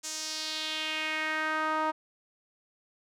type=tone with band-pass filter sweep; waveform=sawtooth; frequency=312.2 Hz; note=D#4; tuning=6 cents sharp; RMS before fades=-32 dBFS; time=0.03-1.92 s; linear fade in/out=20 ms; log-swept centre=6900 to 1000 Hz; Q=2.5; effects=none